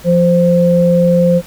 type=tone pair together; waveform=sine; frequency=174.2 / 521.4 Hz; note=F3 / C5; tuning=-4 / -6 cents; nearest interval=octave + perfect fifth; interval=1898 cents; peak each=-10 dBFS; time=0.04-1.42 s; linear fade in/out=50 ms; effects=pink hiss -37 dBFS RMS until 1.46 s